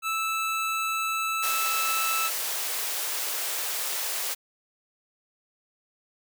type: tone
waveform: 25% pulse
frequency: 1315 Hz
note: E6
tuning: 5 cents flat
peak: -22 dBFS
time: 0.02-2.31 s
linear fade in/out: 50 ms
type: high-pass noise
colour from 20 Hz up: white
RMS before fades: -30 dBFS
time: 1.42-4.35 s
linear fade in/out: 20 ms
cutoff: 410 Hz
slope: 24 dB/octave
effects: none